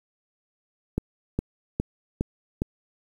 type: click train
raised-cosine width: 3 ms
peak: -11 dBFS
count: 5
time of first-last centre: 0.98-2.619 s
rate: 2.44 Hz
effects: 8-bit